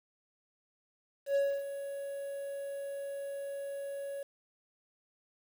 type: tone with ADSR envelope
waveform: triangle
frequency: 558 Hz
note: C#5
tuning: 11 cents sharp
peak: -23 dBFS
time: 1.26-4.23 s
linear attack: 94 ms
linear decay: 270 ms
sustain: -12 dB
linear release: 4 ms
effects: 9-bit